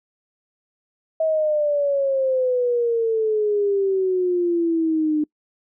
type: exponential sweep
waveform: sine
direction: down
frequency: 644 to 300.2 Hz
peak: -17 dBFS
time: 1.2-5.24 s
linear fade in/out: 5 ms
effects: noise-tail reverb RT60 0.1 s tail -26 dB re dry